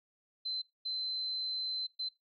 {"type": "tone bursts at uneven times", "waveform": "sine", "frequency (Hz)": 4072, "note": "C8", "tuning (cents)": -48, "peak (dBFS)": -34, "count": 3, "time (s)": [[0.45, 0.62], [0.85, 1.87], [1.99, 2.09]], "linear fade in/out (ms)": 10, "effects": ["noise-tail reverb RT60 0.2 s tail -20 dB re dry"]}